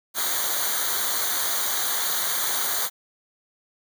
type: noise with comb filter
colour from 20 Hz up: white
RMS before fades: -25 dBFS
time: 0.14-2.9 s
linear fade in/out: 50 ms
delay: 0.38 ms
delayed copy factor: -0.85
effects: none